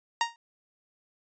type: tone with exponential decay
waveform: sawtooth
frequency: 932.3 Hz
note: A#5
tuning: in tune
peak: -16 dBFS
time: 0.21-0.36 s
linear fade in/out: 1 ms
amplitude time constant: 31 ms
effects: resampled to 16000 Hz